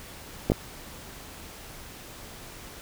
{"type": "clicks", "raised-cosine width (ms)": 2, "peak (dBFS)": -8, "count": 2, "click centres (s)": [0.5, 0.519], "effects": ["pink hiss -44 dBFS RMS until 2.81 s"]}